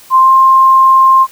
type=tone with pitch glide; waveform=sine; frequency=1046.5 to 1057.4 Hz; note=C6 to C6; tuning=0 to +18 cents; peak=-3 dBFS; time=0.1-1.27 s; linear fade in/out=50 ms; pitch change=+18 cents; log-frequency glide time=0.2-0.31 s; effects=white hiss -39 dBFS RMS until 1.31 s